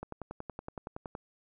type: click train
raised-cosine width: 1 ms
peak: -25 dBFS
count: 13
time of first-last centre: 0.03-1.151 s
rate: 10.7 Hz
effects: none